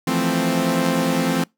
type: chord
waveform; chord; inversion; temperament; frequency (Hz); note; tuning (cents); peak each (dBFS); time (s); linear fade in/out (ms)
sawtooth; F major seventh; third; equal; 164.81 / 174.61 / 220 / 261.6; E3 / F3 / A3 / C4; 0 / 0 / 0 / 0; -22 / -20 / -21 / -17; 0.07-1.44; 5
effects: noise-tail reverb RT60 0.2 s tail -26 dB re dry